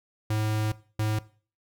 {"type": "tone bursts at uneven times", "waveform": "square", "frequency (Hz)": 107.8, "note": "A2", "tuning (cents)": -35, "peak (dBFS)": -25, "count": 2, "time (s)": [[0.3, 0.72], [0.99, 1.19]], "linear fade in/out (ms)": 5, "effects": ["noise-tail reverb RT60 0.4 s tail -18 dB re dry"]}